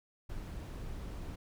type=noise; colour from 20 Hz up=brown; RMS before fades=-42 dBFS; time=0.29-1.36 s; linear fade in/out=10 ms; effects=none